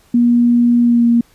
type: tone with pitch glide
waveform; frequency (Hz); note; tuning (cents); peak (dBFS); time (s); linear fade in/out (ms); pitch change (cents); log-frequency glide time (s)
sine; 239.2 to 235.2; A#3 to A#3; +45 to +16; -8; 0.14-1.21; 5; -29; 0.81-1.06
effects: pink hiss -52 dBFS RMS until 1.34 s + resampled to 32000 Hz

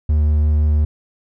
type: tone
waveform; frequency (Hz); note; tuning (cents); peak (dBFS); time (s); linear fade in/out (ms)
triangle; 75.5; D2; +48; -10; 0.09-0.85; 5
effects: none

